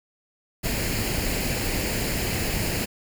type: noise with comb filter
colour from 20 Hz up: pink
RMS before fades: -26 dBFS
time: 0.63-2.86 s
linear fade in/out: 20 ms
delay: 0.42 ms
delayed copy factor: +0.55
effects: none